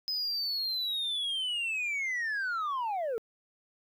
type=linear sweep; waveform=sine; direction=down; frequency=5080 to 428 Hz; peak=-27 dBFS; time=0.08-3.18 s; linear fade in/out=0 ms; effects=tanh soft clip ceiling -29 dBFS + 11-bit